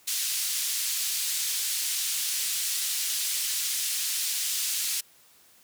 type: band-pass noise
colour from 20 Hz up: white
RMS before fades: -29 dBFS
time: 0.07-5.01 s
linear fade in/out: 10 ms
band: 3100 to 11000 Hz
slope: 12 dB/octave
effects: white hiss -58 dBFS RMS until 5.63 s + high-pass 60 Hz 12 dB/octave